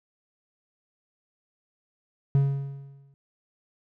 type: tone with exponential decay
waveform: triangle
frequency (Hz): 138.59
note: C#3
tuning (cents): 0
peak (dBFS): -14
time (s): 2.35-3.14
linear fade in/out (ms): 0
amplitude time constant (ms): 170
effects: none